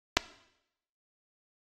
clicks, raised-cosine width 0.2 ms, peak -4 dBFS, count 2, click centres 0.169 / 0.172 s, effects noise-tail reverb RT60 0.8 s tail -18 dB re dry + AAC 32 kbps

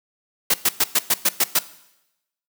white noise bursts, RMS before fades -17 dBFS, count 8, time 0.5-1.59 s, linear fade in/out 5 ms, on 40 ms, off 110 ms, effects noise-tail reverb RT60 0.9 s tail -17 dB re dry + high-pass 150 Hz 12 dB/octave

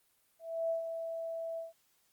sine tone with ADSR envelope, 659 Hz, E5, 1 cent flat, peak -29 dBFS, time 0.39-1.73 s, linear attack 310 ms, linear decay 120 ms, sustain -7 dB, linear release 150 ms, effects white hiss -72 dBFS RMS until 2.12 s + Opus 24 kbps

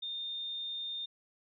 sine tone, 3635 Hz, A#7, 44 cents flat, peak -36 dBFS, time 0.02-1.06 s, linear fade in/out 10 ms, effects none

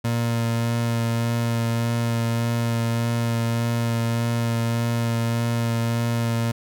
30% pulse tone with vibrato, 116.54 Hz, A#2, in tune, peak -18 dBFS, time 0.04-6.52 s, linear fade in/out 10 ms, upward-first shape sine, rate 1.7 Hz, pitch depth 13 cents each way, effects none

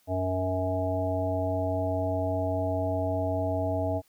harmonic tone with a mistuned harmonic, 92.5 Hz, F#2, in tune, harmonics 1 / 3 / 5 / 7 / 9, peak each -30 / -33 / -37 / -29 / -37 dBFS, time 0.07-4.02 s, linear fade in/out 50 ms, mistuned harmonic 3, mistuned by +23 cents, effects white hiss -66 dBFS RMS until 4.08 s

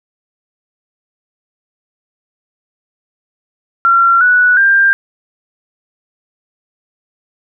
sine tone with pitch steps, 1369 / 1475.8 / 1590.8 Hz, F6 / F#6 / G6, -35 / -5 / +25 cents, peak -6 dBFS, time 3.85-4.93 s, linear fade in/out 0 ms, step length 360 ms, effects none

